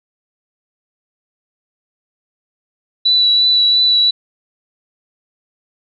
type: tone with vibrato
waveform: sine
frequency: 3951 Hz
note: B7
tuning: in tune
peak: -9 dBFS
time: 3.05-4.11 s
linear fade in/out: 10 ms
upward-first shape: triangle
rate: 2.9 Hz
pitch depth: 17 cents each way
effects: none